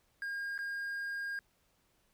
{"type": "tone with dropouts", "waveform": "triangle", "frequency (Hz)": 1618, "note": "G#6", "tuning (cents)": -46, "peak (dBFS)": -34, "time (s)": [0.22, 1.39], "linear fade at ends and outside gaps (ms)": 1, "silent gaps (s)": [0.579, 0.589], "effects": ["pink hiss -73 dBFS RMS until 2.13 s"]}